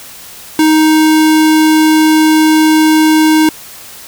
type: tone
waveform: square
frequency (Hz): 312.5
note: D#4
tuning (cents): +8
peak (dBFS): -6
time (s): 0.59-3.49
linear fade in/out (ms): 2
effects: white hiss -32 dBFS RMS until 4.07 s